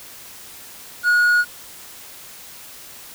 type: tone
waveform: triangle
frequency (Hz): 1448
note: F#6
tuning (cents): -38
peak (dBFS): -11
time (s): 1.03-1.45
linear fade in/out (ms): 50
effects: white hiss -40 dBFS RMS until 3.14 s